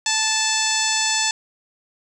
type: harmonic tone with a mistuned harmonic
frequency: 877 Hz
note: A5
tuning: 6 cents flat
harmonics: 1 / 2 / 3 / 4 / 5 / 6 / 7 / 8 / 9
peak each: -27 / -27 / -27 / -27 / -27 / -27 / -27 / -27 / -27 dBFS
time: 0.06-1.31 s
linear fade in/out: 2 ms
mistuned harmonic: 8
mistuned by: +27 cents
effects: 8-bit